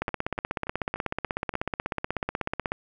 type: two click trains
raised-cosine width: 0.5 ms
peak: -21 / -12 dBFS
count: 6 / 45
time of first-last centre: 0.09-1.539 / 0.02-2.719 s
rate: 3.45 / 16.3 Hz
effects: none